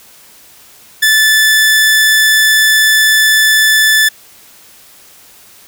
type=tone; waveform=sawtooth; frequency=1748 Hz; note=A6; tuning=12 cents flat; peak=-3 dBFS; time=1.02-4.09 s; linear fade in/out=10 ms; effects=white hiss -41 dBFS RMS until 5.67 s